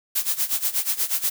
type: noise with tremolo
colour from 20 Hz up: blue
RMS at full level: -21 dBFS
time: 0.15-1.3 s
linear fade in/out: 10 ms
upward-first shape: sine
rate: 8.3 Hz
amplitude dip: 85%
effects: none